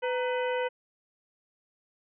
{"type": "harmonic tone with a mistuned harmonic", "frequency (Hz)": 501, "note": "B4", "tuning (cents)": 25, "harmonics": [1, 2, 3, 4, 5, 6], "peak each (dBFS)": [-28, -34, -38, -40, -42, -44], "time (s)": [0.02, 0.69], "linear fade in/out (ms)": 20, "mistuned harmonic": 2, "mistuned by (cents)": -120, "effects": []}